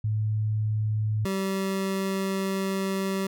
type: tone pair in turn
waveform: sine / 25% pulse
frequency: 107.6 / 193 Hz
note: A2 / G3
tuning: -38 / -27 cents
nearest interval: minor seventh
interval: 1011 cents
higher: second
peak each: -23 / -22 dBFS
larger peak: second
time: 0.04-1.25 / 1.25-3.27 s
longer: second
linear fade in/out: 5 ms
effects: none